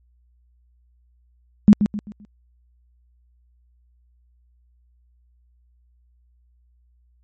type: tone with echo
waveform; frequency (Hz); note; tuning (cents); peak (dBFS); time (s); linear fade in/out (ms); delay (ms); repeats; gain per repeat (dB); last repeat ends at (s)
sine; 207.7; G#3; 0; -5; 1.68-1.73; 0; 130; 4; -9; 2.25
effects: added 60 Hz sine -56 dBFS peak until 7.23 s + MP3 32 kbps